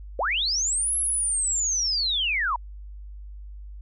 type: linear two-way sweep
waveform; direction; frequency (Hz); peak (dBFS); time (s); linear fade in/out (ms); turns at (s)
sine; up then down; 440 to 11175 to 898; -22; 0.19-2.56; 2; 0.97
effects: added 50 Hz sine -37 dBFS peak until 3.81 s